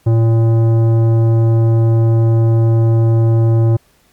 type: tone with tanh clipping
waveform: sine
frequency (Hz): 113.9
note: A#2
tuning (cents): -40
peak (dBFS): -10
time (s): 0.06-3.77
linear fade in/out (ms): 10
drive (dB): 13
effects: pink hiss -54 dBFS RMS until 4.12 s + MP3 96 kbps